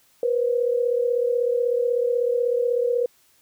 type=tone pair together; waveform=sine; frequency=478.9 / 515.1 Hz; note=A#4 / C5; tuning=+47 / -27 cents; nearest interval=minor second; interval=126 cents; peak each=-20 / -25 dBFS; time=0.23-3.06 s; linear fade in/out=2 ms; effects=white hiss -60 dBFS RMS until 3.41 s